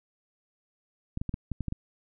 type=clicks; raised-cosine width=5 ms; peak=-19 dBFS; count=8; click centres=1.174 / 1.215 / 1.293 / 1.341 / 1.517 / 1.607 / 1.683 / 1.724 s; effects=none